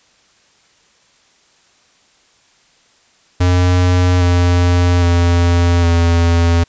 square tone with pitch steps, 89.9 / 88.2 / 86.54 / 84.9 Hz, F#2 / F2 / F2 / F2, -49 / +18 / -15 / -48 cents, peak -10 dBFS, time 3.4-6.64 s, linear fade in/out 10 ms, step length 810 ms, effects white hiss -53 dBFS RMS until 6.68 s + resampled to 16000 Hz

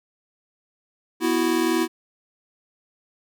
square chord, B suspended fourth, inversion none, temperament equal, 246.9 / 329.6 / 370 Hz, B3 / E4 / F#4, 0 / 0 / 0 cents, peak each -27 / -22 / -26 dBFS, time 1.2-1.88 s, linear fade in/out 50 ms, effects none

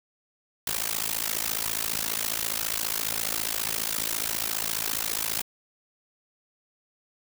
white noise with amplitude modulation, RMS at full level -25 dBFS, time 0.67-5.42 s, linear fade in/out 2 ms, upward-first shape sine, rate 54.7 Hz, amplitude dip 100%, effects none

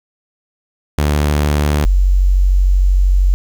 sawtooth / sine tone pair in turn, 73.9 / 46.55 Hz, D2 / F#1, +11 / +11 cents, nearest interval minor sixth, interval 800 cents, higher first, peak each -8 dBFS, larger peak neither, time 0.98-1.85 / 1.85-3.34 s, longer second, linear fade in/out 0 ms, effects 7-bit

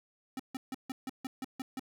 square tone bursts, 261.6 Hz, C4, in tune, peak -36 dBFS, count 9, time 0.37-1.795 s, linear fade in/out 2 ms, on 25 ms, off 150 ms, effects none

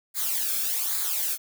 blue noise with flanger, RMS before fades -27 dBFS, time 0.14-1.38 s, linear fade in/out 50 ms, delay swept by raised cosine 0.34 to 1.05 ms, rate 1.2 Hz, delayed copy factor -0.7, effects none

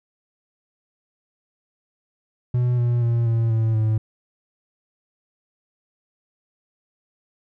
triangle tone with pitch steps, 123.1 / 120.22 / 117.41 / 114.66 / 111.97 / 109.35 Hz, B2 / B2 / A#2 / A#2 / A2 / A2, -5 / -46 / +13 / -28 / +31 / -10 cents, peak -15 dBFS, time 2.54-3.98 s, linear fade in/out 5 ms, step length 240 ms, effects none

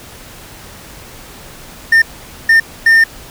triangle tone bursts at uneven times, 1811 Hz, A6, 49 cents sharp, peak -3 dBFS, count 3, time 1.92-2.02 / 2.49-2.6 / 2.86-3.04 s, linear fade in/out 5 ms, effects pink hiss -35 dBFS RMS until 3.3 s

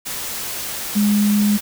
sine tone in noise, 207.2 Hz, G#3, 4 cents flat, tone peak -13 dBFS, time 0.95-1.58 s, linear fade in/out 20 ms, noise white, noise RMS -27 dBFS, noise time 0.05-1.61 s, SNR +11 dB, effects none

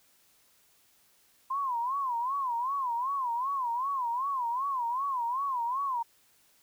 sine tone with vibrato, 1023 Hz, C6, 39 cents flat, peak -28 dBFS, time 1.5-6.03 s, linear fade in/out 10 ms, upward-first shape sine, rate 2.6 Hz, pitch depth 170 cents each way, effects white hiss -65 dBFS RMS until 6.62 s

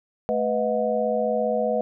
sine tone cluster, 217.4 / 494.8 / 632 / 727 Hz, A3 / B4 / D#5 / F#5, -21 / +3 / +27 / -31 cents, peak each -29 / -24 / -25 / -29 dBFS, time 0.29-1.81 s, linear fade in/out 0 ms, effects none

